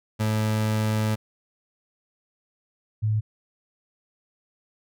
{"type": "tone pair in turn", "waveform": ["30% pulse", "sine"], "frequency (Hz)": [108.3, 107.83], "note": ["A2", "A2"], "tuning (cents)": [-27, -34], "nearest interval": "unison", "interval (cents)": 7, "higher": "first", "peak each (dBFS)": [-19, -20], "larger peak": "first", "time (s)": [[0.19, 1.16], [3.02, 3.21]], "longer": "first", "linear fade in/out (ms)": 20, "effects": []}